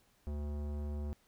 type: tone with tanh clipping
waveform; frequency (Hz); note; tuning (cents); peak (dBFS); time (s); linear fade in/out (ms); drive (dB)
sine; 73.42; D2; 0; -38; 0.27-1.13; 0; 18
effects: pink hiss -70 dBFS RMS until 1.27 s